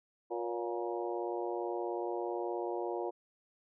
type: harmonic tone with a mistuned harmonic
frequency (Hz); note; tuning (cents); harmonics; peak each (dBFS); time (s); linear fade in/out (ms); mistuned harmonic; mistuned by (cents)
118.5; A#2; +29; 3 / 4 / 5 / 6 / 7 / 8; -37 / -40 / -42 / -42 / -45 / -45; 0.3-3.11; 20; 5; -64
effects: none